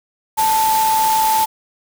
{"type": "tone in noise", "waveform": "sine", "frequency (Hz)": 880, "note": "A5", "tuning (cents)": 0, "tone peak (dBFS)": -13, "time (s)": [0.37, 1.46], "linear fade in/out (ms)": 20, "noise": "white", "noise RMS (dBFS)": -23, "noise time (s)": [0.37, 1.46], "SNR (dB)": 7, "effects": []}